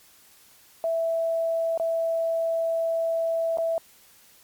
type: tone with dropouts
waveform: sine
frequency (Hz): 659.3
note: E5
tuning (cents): 0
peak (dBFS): -22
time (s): 0.84-3.78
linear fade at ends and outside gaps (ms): 1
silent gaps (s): 1.776-1.798 / 3.573-3.584
effects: white hiss -55 dBFS RMS until 4.43 s + MP3 96 kbps